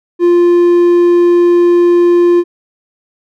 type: tone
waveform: triangle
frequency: 348.8 Hz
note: F4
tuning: 2 cents flat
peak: -3 dBFS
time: 0.19-2.44 s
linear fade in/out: 50 ms
effects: none